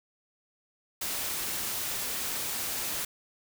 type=noise; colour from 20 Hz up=white; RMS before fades=-33 dBFS; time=1.01-3.05 s; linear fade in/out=5 ms; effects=none